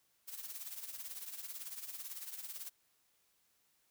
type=noise with tremolo; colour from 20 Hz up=blue; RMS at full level=-43 dBFS; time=0.27-2.7 s; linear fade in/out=20 ms; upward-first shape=triangle; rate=18 Hz; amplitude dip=75%; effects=white hiss -75 dBFS RMS until 3.9 s